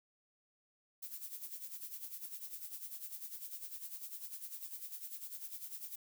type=noise with tremolo; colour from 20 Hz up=violet; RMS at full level=-44 dBFS; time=1.02-5.96 s; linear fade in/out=10 ms; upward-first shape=sine; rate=10 Hz; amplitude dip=70%; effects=none